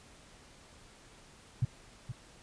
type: tone with echo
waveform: sine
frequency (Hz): 122.1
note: B2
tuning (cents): -19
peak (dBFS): -24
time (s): 1.62-1.65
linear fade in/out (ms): 5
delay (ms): 470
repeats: 1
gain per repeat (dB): -11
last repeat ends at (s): 2.12
effects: pink hiss -57 dBFS RMS until 2.42 s + resampled to 22050 Hz